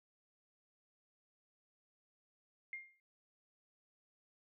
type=tone with exponential decay; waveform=sine; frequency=2119 Hz; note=C7; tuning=21 cents sharp; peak=-39 dBFS; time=2.73-3 s; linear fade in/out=1 ms; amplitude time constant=58 ms; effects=none